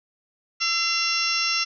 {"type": "harmonic tone with a mistuned harmonic", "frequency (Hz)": 685, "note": "F5", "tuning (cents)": -34, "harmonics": [2, 3, 4, 5, 6, 7, 8, 9], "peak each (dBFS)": [-30, -32, -26, -35, -33, -34, -25, -33], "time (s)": [0.6, 1.65], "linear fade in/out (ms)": 20, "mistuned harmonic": 2, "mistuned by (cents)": -43, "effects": []}